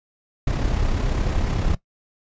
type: noise with amplitude modulation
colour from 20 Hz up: brown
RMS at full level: -19 dBFS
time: 0.47-1.75 s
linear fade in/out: 5 ms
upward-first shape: sine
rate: 34.1 Hz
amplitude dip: 45%
effects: noise-tail reverb RT60 0.1 s tail -17 dB re dry + resampled to 16000 Hz